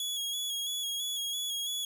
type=tone with vibrato; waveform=sawtooth; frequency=3344 Hz; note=G#7; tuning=11 cents sharp; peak=-29 dBFS; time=0-1.85 s; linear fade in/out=2 ms; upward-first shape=square; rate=3 Hz; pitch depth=26 cents each way; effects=none